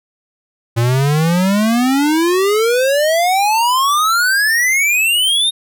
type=exponential sweep; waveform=square; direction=up; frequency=113.9 to 3729 Hz; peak=-12 dBFS; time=0.76-5.51 s; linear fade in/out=20 ms; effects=none